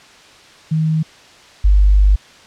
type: tone pair in turn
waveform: sine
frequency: 157.9 / 49.74 Hz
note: D#3 / G1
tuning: +26 / +26 cents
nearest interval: octave + minor sixth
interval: 2000 cents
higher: first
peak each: -13 / -7 dBFS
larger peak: second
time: 0.71-1.03 / 1.64-2.16 s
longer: second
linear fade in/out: 10 ms
effects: white hiss -43 dBFS RMS until 2.46 s + low-pass 5000 Hz 12 dB/octave